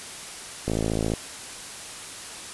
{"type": "click train", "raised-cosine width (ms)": 2, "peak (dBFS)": -12, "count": 26, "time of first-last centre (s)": [0.68, 1.137], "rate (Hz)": 54.7, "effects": ["white hiss -38 dBFS RMS until 2.53 s", "resampled to 24000 Hz"]}